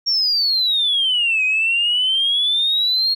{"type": "exponential two-way sweep", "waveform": "sine", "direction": "down then up", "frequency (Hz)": [5588, 2500, 4307], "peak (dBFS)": -14, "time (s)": [0.06, 3.15], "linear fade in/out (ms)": 20, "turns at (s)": 1.44, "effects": ["tanh soft clip ceiling -10 dBFS"]}